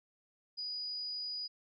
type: tone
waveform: sine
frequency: 4924 Hz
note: D#8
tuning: 19 cents flat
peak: -37 dBFS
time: 0.57-1.48 s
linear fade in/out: 20 ms
effects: none